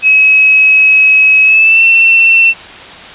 sine tone with pitch glide, 2559 to 2692 Hz, D#7 to E7, +48 to +36 cents, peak -3 dBFS, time 0.02-2.54 s, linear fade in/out 50 ms, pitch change +88 cents, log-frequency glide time 1.44-1.83 s, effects white hiss -29 dBFS RMS until 3.14 s + resampled to 8000 Hz

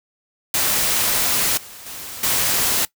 white noise with level steps, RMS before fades -19 / -39 / -33 / -19 dBFS, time 0.54-2.85 s, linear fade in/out 2 ms, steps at 1.57 / 1.86 / 2.23 s, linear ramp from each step 5 ms, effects noise-tail reverb RT60 0.1 s tail -20 dB re dry

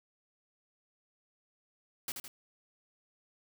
white noise with echo, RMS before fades -37 dBFS, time 2.08-2.12 s, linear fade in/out 2 ms, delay 80 ms, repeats 2, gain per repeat -5 dB, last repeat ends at 2.28 s, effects none

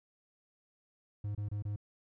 triangle tone bursts, 103.3 Hz, G#2, 9 cents flat, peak -32 dBFS, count 4, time 1.24-1.761 s, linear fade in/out 5 ms, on 110 ms, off 27 ms, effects none

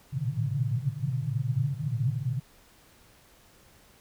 white band-pass noise, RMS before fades -29 dBFS, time 0.12-2.4 s, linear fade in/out 10 ms, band 110 to 150 Hz, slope 96 dB/octave, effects pink hiss -58 dBFS RMS until 4 s

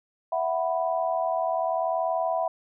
sine chord, E suspended second, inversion none, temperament equal, 659.3 / 740 / 987.8 Hz, E5 / F#5 / B5, 0 / 0 / 0 cents, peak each -26 / -28 / -31 dBFS, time 0.32-2.48 s, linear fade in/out 5 ms, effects none

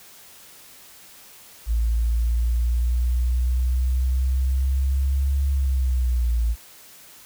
sine exponential two-way sweep, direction up then down, 56 to 69.3 to 56 Hz, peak -18 dBFS, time 1.66-6.56 s, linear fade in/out 50 ms, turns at 5.48 s, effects white hiss -47 dBFS RMS until 7.25 s

